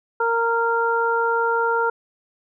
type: harmonic tone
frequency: 462.7 Hz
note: A#4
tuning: 13 cents flat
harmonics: 1 / 2 / 3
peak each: -22 / -22 / -22 dBFS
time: 0.2-1.9 s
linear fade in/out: 5 ms
effects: none